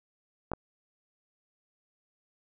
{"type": "clicks", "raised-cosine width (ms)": 1, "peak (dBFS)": -18, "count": 2, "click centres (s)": [0.517, 0.535], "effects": []}